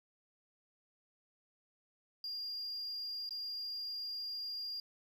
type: tone with dropouts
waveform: triangle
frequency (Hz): 4809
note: D8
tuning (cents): +40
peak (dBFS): -37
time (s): 2.24-4.8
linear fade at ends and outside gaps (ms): 2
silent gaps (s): 3.292-3.307
effects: tanh soft clip ceiling -33 dBFS + 12-bit